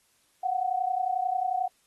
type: tone pair together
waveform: sine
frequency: 720 / 751.2 Hz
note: F#5 / F#5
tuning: -47 / +26 cents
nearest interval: minor second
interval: 73 cents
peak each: -29 / -27 dBFS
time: 0.43-1.68 s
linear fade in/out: 10 ms
effects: white hiss -67 dBFS RMS until 1.86 s + AAC 32 kbps